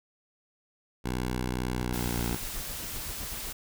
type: tone with pitch glide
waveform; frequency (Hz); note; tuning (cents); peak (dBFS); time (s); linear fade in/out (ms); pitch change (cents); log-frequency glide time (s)
10% pulse; 62.2 to 59.15; B1 to A#1; +13 to +26; -21; 1.04-2.37; 20; -87; 1.74-2.21
type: noise with tremolo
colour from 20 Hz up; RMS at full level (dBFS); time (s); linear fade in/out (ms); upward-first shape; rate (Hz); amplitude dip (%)
brown; -38; 1.78-3.53; 5; sine; 7.8; 80
type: high-pass noise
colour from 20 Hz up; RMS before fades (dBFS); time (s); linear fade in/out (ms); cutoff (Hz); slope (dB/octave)
white; -38; 1.93-3.53; 10; 130; 48
effects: none